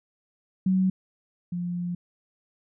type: tone pair in turn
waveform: sine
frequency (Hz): 187.6 / 175.75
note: F#3 / F3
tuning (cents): +24 / +11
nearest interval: minor second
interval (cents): 113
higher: first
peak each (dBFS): -19 / -27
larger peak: first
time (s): 0.66-0.9 / 1.52-1.95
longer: second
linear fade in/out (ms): 5
effects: none